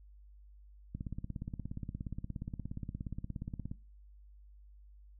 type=click train; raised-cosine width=5 ms; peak=-27 dBFS; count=48; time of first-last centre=0.95-3.715 s; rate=17 Hz; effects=noise-tail reverb RT60 0.3 s tail -19 dB re dry + added 50 Hz sine -54 dBFS peak until 5.19 s